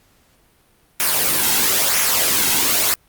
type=noise with flanger; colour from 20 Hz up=white; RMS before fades=-17 dBFS; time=1-2.94 s; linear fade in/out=0 ms; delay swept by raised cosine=0.23 to 1.73 ms; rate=1 Hz; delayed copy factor=-0.5; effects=pink hiss -57 dBFS RMS until 3.08 s + Opus 48 kbps

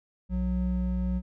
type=tone pair together; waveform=triangle; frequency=61.4 / 182.72 Hz; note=B1 / F#3; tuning=-9 / -21 cents; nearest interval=octave + perfect fifth; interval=1888 cents; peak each=-26 dBFS; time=0.29-1.22 s; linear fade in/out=50 ms; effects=none

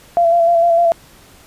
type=tone with vibrato; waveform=sine; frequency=680 Hz; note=F5; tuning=46 cents flat; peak=-9 dBFS; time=0.17-0.92 s; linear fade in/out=0 ms; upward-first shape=square; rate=6.6 Hz; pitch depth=23 cents each way; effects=pink hiss -45 dBFS RMS until 1.46 s + resampled to 32000 Hz

